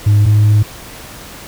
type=tone pair in turn; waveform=sine; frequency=103.83 / 105.46 Hz; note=G#2 / G#2; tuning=0 / +27 cents; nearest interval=unison; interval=27 cents; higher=second; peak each=-4 dBFS; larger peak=neither; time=0.06-0.26 / 0.26-0.63 s; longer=second; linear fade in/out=10 ms; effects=tanh soft clip ceiling -5 dBFS + pink hiss -33 dBFS RMS until 1.47 s